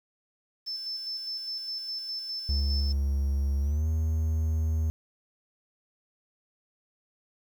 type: tone with tremolo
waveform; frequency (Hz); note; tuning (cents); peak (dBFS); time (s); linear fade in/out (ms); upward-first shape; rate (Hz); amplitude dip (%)
sine; 5280; E8; +2; -31; 0.66-2.93; 20; square; 4.9; 35
type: tone with pitch glide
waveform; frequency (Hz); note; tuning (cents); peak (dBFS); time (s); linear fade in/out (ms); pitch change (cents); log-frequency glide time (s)
triangle; 69.3 to 79.15; C#2 to D#2; 0 to +30; -22; 2.49-4.9; 0; +230; 3.61-3.87
effects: 9-bit